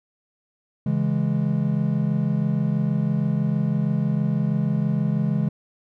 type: chord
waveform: triangle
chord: C# minor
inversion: none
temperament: equal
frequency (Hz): 138.59 / 164.81 / 207.7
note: C#3 / E3 / G#3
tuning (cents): 0 / 0 / 0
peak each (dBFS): -22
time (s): 0.86-5.49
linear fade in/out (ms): 5
effects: none

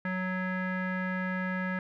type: tone with low-pass filter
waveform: square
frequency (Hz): 185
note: F#3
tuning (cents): 0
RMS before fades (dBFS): -32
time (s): 0.05-1.79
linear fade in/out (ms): 2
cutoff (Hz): 1800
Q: 7.9
effects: none

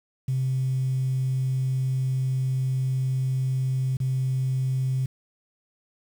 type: tone with dropouts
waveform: sine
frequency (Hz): 130.81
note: C3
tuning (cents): 0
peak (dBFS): -21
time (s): 0.28-5.06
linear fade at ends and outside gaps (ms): 5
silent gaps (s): 3.97-4.001
effects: tanh soft clip ceiling -18 dBFS + 8-bit

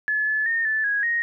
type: tone with pitch steps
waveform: sine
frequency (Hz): 1716 / 1726 / 1832 / 1749 / 1656 / 1870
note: A6 / A6 / A#6 / A6 / G#6 / A#6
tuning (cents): -44 / -34 / -31 / -11 / -5 / +5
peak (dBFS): -20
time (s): 0.08-1.22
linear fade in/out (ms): 0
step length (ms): 190
effects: none

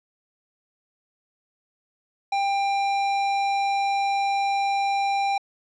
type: tone with tanh clipping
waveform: sine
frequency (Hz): 794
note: G5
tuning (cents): +22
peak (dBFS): -23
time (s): 2.32-5.38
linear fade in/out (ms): 5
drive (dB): 17
effects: low-pass 6000 Hz 12 dB/octave

